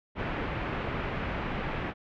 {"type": "low-pass noise", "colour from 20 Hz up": "pink", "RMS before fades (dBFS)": -33, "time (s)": [0.15, 1.94], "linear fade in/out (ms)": 50, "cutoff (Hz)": 2600, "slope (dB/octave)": 24, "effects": []}